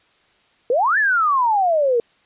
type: exponential two-way sweep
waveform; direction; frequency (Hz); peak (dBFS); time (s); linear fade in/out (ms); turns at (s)
sine; up then down; 455.3 to 1800 to 455.3; -14; 0.7-2; 2; 0.98
effects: white hiss -58 dBFS RMS until 2.25 s + resampled to 8000 Hz